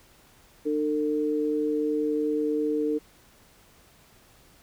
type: tone pair together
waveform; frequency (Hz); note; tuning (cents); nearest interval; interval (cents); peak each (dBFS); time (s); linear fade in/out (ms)
sine; 301.6 / 451.4; D4 / A4; +46 / +44; perfect fifth; 698; -26 / -26; 0.65-2.99; 20
effects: pink hiss -57 dBFS RMS until 4.62 s